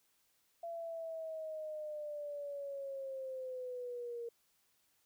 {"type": "linear sweep", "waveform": "sine", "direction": "down", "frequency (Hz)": [679, 466.2], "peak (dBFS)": -40, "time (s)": [0.63, 4.29], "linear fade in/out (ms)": 5, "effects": ["white hiss -75 dBFS RMS until 5.05 s"]}